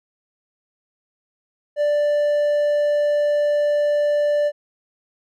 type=tone; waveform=triangle; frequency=588 Hz; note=D5; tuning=2 cents sharp; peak=-14 dBFS; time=1.76-4.52 s; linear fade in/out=50 ms; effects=none